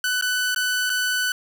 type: tone with dropouts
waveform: sawtooth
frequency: 1496 Hz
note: F#6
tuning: 19 cents sharp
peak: -17 dBFS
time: 0.04-1.32 s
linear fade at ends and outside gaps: 2 ms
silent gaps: 0.212-0.223 / 0.547-0.561 / 0.896-0.9 s
effects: none